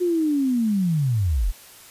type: linear sweep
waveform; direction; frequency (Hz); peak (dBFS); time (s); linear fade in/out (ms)
sine; down; 363.7 to 34.14; -18; 0-1.52; 20
effects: white hiss -46 dBFS RMS until 1.9 s + resampled to 32000 Hz